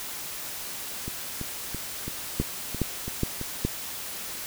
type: two click trains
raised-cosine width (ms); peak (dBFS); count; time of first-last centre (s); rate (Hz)
3; -11 / -20; 4 / 8; 2.4-3.65 / 1.08-3.413; 2.4 / 3
effects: white hiss -36 dBFS RMS until 4.46 s